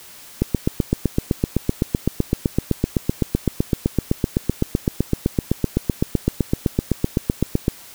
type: click train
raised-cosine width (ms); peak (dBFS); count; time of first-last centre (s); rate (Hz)
3; -3; 58; 0.42-7.681; 7.85
effects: white hiss -42 dBFS RMS until 7.94 s